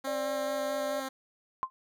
10% pulse tone with vibrato, 266.8 Hz, C4, 34 cents sharp, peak -26 dBFS, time 0.04-1.09 s, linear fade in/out 10 ms, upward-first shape square, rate 4.6 Hz, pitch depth 9 cents each way
sine tone, 587.3 Hz, D5, in tune, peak -31 dBFS, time 0.07-1 s, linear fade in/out 5 ms
sine tone with exponential decay, 1046.5 Hz, C6, in tune, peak -23 dBFS, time 1.63-1.7 s, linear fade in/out 0 ms, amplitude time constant 15 ms
effects none

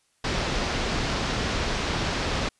pink low-pass noise, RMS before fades -27 dBFS, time 0.24-2.49 s, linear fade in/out 5 ms, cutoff 5700 Hz, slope 24 dB/octave, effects white hiss -68 dBFS RMS until 2.59 s + resampled to 24000 Hz

